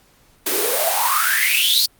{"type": "noise with high-pass filter sweep", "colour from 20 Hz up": "white", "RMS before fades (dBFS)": -17, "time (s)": [0.46, 1.86], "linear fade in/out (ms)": 5, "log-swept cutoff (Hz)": [300, 4600], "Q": 9.9, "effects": ["pink hiss -55 dBFS RMS until 1.99 s", "Opus 48 kbps"]}